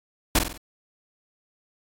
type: noise with echo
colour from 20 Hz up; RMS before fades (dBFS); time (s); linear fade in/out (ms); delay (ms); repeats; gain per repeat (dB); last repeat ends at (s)
pink; -18; 0.35-0.39; 5; 47; 4; -6; 0.578
effects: AAC 64 kbps